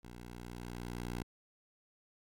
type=tone with level ramp; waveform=10% pulse; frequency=59.8 Hz; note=A#1; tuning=45 cents sharp; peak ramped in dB=-41 to -29 dBFS; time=0.03-1.23 s; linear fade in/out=10 ms; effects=AAC 48 kbps